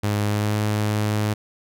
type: tone with pitch glide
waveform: sawtooth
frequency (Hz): 103.83 to 105.83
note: G#2 to G#2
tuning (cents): 0 to +33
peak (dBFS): -16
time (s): 0.03-1.34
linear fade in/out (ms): 10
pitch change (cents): +33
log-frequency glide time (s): 0.26-0.58
effects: none